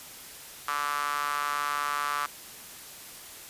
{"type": "tone with high-pass filter", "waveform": "sawtooth", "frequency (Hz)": 145.4, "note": "D3", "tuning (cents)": -17, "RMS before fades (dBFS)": -30, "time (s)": [0.68, 2.26], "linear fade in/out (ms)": 2, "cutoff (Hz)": 1200, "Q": 5.5, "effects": ["white hiss -45 dBFS RMS until 3.49 s", "resampled to 32000 Hz"]}